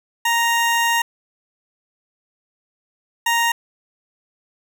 20% pulse tone bursts at uneven times, 933 Hz, A#5, 1 cent sharp, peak -11 dBFS, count 2, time 0.25-1.02 / 3.26-3.52 s, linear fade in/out 5 ms, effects none

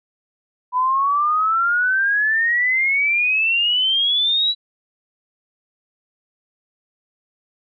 sine exponential sweep, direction up, 987.8 to 3951 Hz, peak -15 dBFS, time 0.72-4.55 s, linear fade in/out 50 ms, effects none

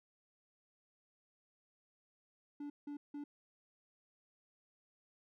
triangle tone bursts, 289.9 Hz, D4, 22 cents flat, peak -40 dBFS, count 3, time 2.6-3.24 s, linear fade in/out 5 ms, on 100 ms, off 170 ms, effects none

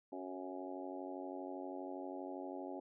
harmonic tone with a mistuned harmonic, 92.5 Hz, F#2, in tune, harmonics 3 / 4 / 5 / 6 / 7 / 8 / 9, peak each -47 / -48 / -57 / -51 / -51 / -54 / -52 dBFS, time 0.12-2.8 s, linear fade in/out 5 ms, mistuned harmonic 5, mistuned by -25 cents, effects none

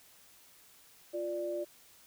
sine tone pair together, 349.2 / 589.5 Hz, F4 / D5, 0 / +6 cents, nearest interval major sixth, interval 906 cents, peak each -37 / -35 dBFS, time 1.13-1.65 s, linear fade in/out 20 ms, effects white hiss -60 dBFS RMS until 2.06 s

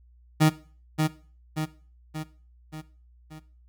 30% pulse tone with echo, 155.56 Hz, D#3, in tune, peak -13 dBFS, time 0.4-0.5 s, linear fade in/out 20 ms, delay 580 ms, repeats 5, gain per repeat -5 dB, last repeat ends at 3.4 s, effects noise-tail reverb RT60 0.4 s tail -17 dB re dry + added 60 Hz sine -53 dBFS peak until 3.68 s

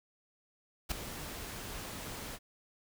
pink noise with ADSR envelope, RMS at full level -31 dBFS, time 0.89-2.39 s, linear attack 26 ms, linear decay 3 ms, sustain -12 dB, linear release 50 ms, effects none

